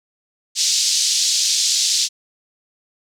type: band-pass noise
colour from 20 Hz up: pink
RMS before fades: -18 dBFS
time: 0.55-2.09 s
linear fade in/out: 50 ms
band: 4100 to 7000 Hz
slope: 24 dB/octave
effects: none